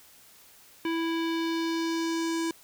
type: tone with low-pass filter sweep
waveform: square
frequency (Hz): 329.6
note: E4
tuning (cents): 0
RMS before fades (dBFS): -29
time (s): 0.85-2.51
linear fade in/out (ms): 2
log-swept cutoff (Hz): 2800 to 8000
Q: 1.7
effects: white hiss -55 dBFS RMS until 2.63 s